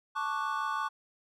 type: chord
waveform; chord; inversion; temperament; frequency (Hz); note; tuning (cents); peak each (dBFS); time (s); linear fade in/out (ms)
triangle; D major seventh; second; equal; 880 / 1108.7 / 1174.7 / 1480; A5 / C#6 / D6 / F#6; 0 / 0 / 0 / 0; -35 / -32 / -34 / -36; 0.15-0.89; 20
effects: none